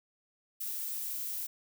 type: noise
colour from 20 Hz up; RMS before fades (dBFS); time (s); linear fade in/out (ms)
violet; -37; 0.6-1.47; 10
effects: none